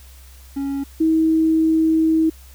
triangle / sine tone pair in turn, 277.2 / 320.2 Hz, C#4 / D#4, 0 / +50 cents, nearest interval major second, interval 250 cents, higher second, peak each -19 / -13 dBFS, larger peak second, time 0.56-0.84 / 1-2.3 s, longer second, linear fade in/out 10 ms, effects added 65 Hz sine -41 dBFS peak until 2.54 s + white hiss -49 dBFS RMS until 2.54 s

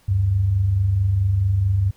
sine tone pair together, 73.42 / 98 Hz, D2 / G2, 0 / 0 cents, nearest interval perfect fourth, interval 500 cents, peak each -26 / -16 dBFS, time 0.08-1.91 s, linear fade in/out 10 ms, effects pink hiss -57 dBFS RMS until 1.96 s

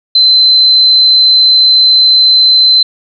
sine tone, 4067 Hz, C8, 50 cents flat, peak -3 dBFS, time 0.15-2.83 s, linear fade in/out 5 ms, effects none

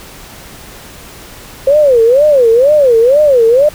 sine tone with vibrato, 523.3 Hz, C5, in tune, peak -4 dBFS, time 1.67-3.69 s, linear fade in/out 5 ms, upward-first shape sine, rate 2.1 Hz, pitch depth 260 cents each way, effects pink hiss -33 dBFS RMS until 3.74 s

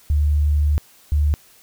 sine tone pair in turn, 74 / 74 Hz, D2 / D2, +14 / +14 cents, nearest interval unison, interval 0 cents, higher neither, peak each -14 dBFS, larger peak neither, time 0.1-0.78 / 1.12-1.34 s, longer first, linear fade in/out 0 ms, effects white hiss -51 dBFS RMS until 1.62 s

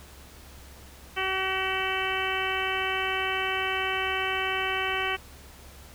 harmonic tone, 380 Hz, F#4, 46 cents sharp, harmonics 1 / 2 / 3 / 4 / 5 / 6 / 7 / 8, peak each -34 / -34 / -34 / -34 / -34 / -34 / -34 / -34 dBFS, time 1.16-5.17 s, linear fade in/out 20 ms, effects added 68 Hz sine -49 dBFS peak until 5.94 s + pink hiss -50 dBFS RMS until 5.94 s

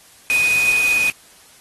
sine tone in noise, 2489 Hz, D#7, in tune, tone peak -14 dBFS, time 0.3-1.1 s, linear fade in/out 0 ms, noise white, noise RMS -26 dBFS, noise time 0.3-1.1 s, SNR +9 dB, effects white hiss -48 dBFS RMS until 1.6 s + AAC 32 kbps

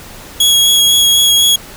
sawtooth tone with vibrato, 3322 Hz, G#7, in tune, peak -4 dBFS, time 0.4-1.56 s, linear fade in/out 5 ms, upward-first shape sine, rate 4 Hz, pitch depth 12 cents each way, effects pink hiss -33 dBFS RMS until 1.76 s

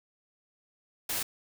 white noise, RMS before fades -32 dBFS, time 1.09-1.23 s, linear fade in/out 5 ms, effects none

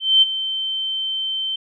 sine tone with ADSR envelope, 3100 Hz, G7, 20 cents flat, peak -8 dBFS, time 0-1.56 s, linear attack 220 ms, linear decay 23 ms, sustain -13 dB, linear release 6 ms, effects none

